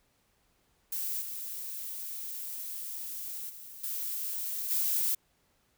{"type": "noise with level steps", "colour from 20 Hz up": "violet", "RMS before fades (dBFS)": [-34, -39, -47, -35, -29], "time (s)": [0.92, 5.15], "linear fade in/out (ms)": 5, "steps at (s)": [1.21, 3.49, 3.83, 4.7], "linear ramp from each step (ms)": 10, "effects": ["pink hiss -71 dBFS RMS until 5.77 s"]}